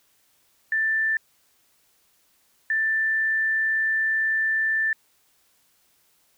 sine tone pair in turn, 1771 / 1771 Hz, A6 / A6, +11 / +11 cents, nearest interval unison, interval 0 cents, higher neither, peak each -20 dBFS, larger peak neither, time 0.72-1.17 / 2.7-4.93 s, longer second, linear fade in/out 2 ms, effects white hiss -64 dBFS RMS until 6.37 s

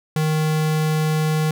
square tone, 155.56 Hz, D#3, in tune, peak -18 dBFS, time 0.16-1.51 s, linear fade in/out 2 ms, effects none

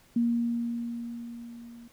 sine tone with level ramp, 235.3 Hz, A#3, 16 cents sharp, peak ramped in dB -21 to -45 dBFS, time 0.16-1.88 s, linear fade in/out 5 ms, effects pink hiss -60 dBFS RMS until 1.92 s

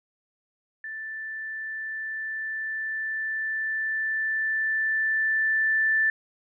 sine tone with level ramp, 1764 Hz, A6, 4 cents sharp, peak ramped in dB -33 to -19 dBFS, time 0.84-6.1 s, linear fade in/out 2 ms, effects none

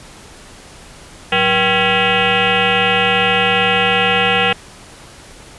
sine tone with frequency modulation, 1661.2 Hz, G#6, in tune, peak -11 dBFS, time 1.32-4.53 s, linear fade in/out 5 ms, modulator 295 Hz, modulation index 4.7, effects pink hiss -39 dBFS RMS until 5.58 s + resampled to 24000 Hz

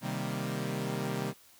sawtooth chord, C minor seventh, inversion none, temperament equal, 130.81 / 155.56 / 196 / 233.1 Hz, C3 / Eb3 / G3 / Bb3, 0 / 0 / 0 / 0 cents, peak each -33 / -34 / -33 / -36 dBFS, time 0.01-1.34 s, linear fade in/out 50 ms, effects white hiss -59 dBFS RMS until 1.59 s

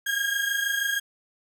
35% pulse tone pair together, 1612.7 / 1639 Hz, G6 / G#6, +49 / -23 cents, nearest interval unison, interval 28 cents, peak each -26 / -25 dBFS, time 0.06-1 s, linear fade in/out 10 ms, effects none

